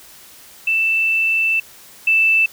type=tone pair in turn; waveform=sine; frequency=2657 / 2647 Hz; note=E7 / E7; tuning=+13 / +7 cents; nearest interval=unison; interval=6 cents; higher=first; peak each=-14 / -11 dBFS; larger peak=second; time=0.67-1.6 / 2.07-2.46 s; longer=first; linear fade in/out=5 ms; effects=white hiss -43 dBFS RMS until 2.52 s